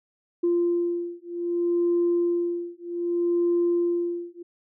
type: beating tone pair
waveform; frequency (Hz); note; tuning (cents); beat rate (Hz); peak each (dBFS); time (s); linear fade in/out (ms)
sine; 345.9 / 346.54; F4 / F4; -17 / -13; 0.64; -24; 0.43-4.43; 10
effects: tanh soft clip ceiling -15 dBFS